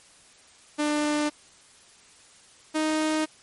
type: tone pair in turn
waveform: sawtooth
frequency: 298.1 / 311.1 Hz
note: D4 / D#4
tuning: +26 / 0 cents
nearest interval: minor second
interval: 74 cents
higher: second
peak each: -19 dBFS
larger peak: neither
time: 0.78-1.3 / 2.74-3.26 s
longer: neither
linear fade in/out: 20 ms
effects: white hiss -54 dBFS RMS until 3.42 s + MP3 48 kbps